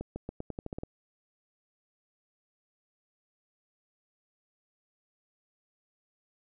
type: accelerating click train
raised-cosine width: 2 ms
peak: -23 dBFS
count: 10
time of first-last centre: 0.01-0.834 s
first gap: 150 ms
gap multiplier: 0.87
effects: none